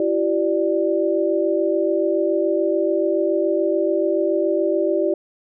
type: tone cluster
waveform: sine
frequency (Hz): 336.1 / 383.1 / 590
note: E4 / G4 / D5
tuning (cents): +34 / -40 / +8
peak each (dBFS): -21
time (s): 0-5.14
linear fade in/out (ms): 2
effects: none